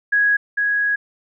sine tone pair in turn, 1661.2 / 1661.2 Hz, G#6 / G#6, 0 / 0 cents, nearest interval unison, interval 0 cents, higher neither, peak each -13 / -16 dBFS, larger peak first, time 0.12-0.37 / 0.57-0.96 s, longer second, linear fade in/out 10 ms, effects none

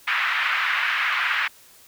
white band-pass noise, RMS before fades -23 dBFS, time 0.07-1.48 s, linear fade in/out 10 ms, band 1200 to 2400 Hz, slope 24 dB/octave, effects white hiss -51 dBFS RMS until 1.87 s

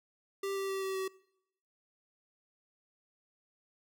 square tone with pitch steps, 393.1 / 389.9 / 386.8 / 383.7 / 380.6 Hz, G4 / G4 / G4 / G4 / F#4, +5 / -9 / -23 / -37 / +49 cents, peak -34 dBFS, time 0.43-1.08 s, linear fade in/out 5 ms, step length 130 ms, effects noise-tail reverb RT60 0.8 s tail -23 dB re dry

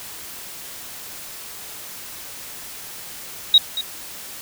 sine tone with echo, 3803 Hz, A#7, 34 cents sharp, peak -7 dBFS, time 3.54-3.58 s, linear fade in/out 2 ms, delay 230 ms, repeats 1, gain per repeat -14 dB, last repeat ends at 3.81 s, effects white hiss -36 dBFS RMS until 4.41 s

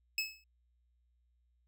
25% pulse tone with exponential decay, 2591 Hz, E7, 30 cents flat, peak -25 dBFS, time 0.18-0.44 s, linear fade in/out 2 ms, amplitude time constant 56 ms, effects added 60 Hz sine -70 dBFS peak until 1.67 s

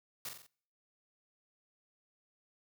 white noise with echo, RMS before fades -41 dBFS, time 0.25-0.29 s, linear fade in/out 2 ms, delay 44 ms, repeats 4, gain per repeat -5 dB, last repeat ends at 0.466 s, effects noise-tail reverb RT60 0.6 s tail -26 dB re dry + high-pass 80 Hz 12 dB/octave

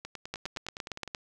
two click trains, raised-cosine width 0.2 ms, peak -22 / -17 dBFS, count 11 / 8, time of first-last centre 0.05-1.077 / 0.34-1.148 s, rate 9.74 / 8.66 Hz, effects none

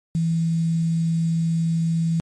sine tone with quantisation, 164.81 Hz, E3, in tune, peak -18 dBFS, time 0.15-2.2 s, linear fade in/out 0 ms, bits 7, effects MP3 48 kbps

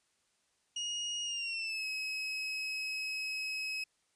30% pulse tone with pitch glide, 2872 to 2559 Hz, F7 to D#7, +48 to +48 cents, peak -32 dBFS, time 0.76-3.84 s, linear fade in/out 5 ms, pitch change -200 cents, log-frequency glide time 1.24-1.86 s, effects white hiss -75 dBFS RMS until 4.15 s + resampled to 22050 Hz

